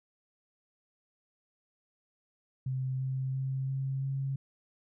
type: tone with pitch steps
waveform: sine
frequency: 130.6 / 131.89 / 133.19 / 134.5 / 135.83 Hz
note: C3 / C3 / C3 / C3 / C#3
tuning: -3 / +14 / +31 / +48 / -35 cents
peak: -30 dBFS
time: 2.66-4.36 s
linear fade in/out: 5 ms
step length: 340 ms
effects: none